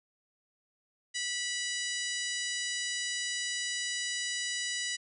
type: harmonic tone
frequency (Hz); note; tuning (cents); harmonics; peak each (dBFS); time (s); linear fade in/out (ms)
980; B5; -14; 2 / 3 / 4 / 5 / 6 / 7 / 8 / 9; -37 / -39 / -40 / -41 / -42 / -42 / -43 / -44; 1.14-4.97; 20
effects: none